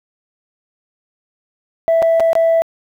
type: tone with dropouts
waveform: sine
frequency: 659.3 Hz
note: E5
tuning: in tune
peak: -8 dBFS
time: 1.88-2.62 s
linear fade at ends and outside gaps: 0 ms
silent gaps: 2.021-2.026 / 2.198-2.204 / 2.331-2.353 s
effects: tanh soft clip ceiling -8 dBFS + 8-bit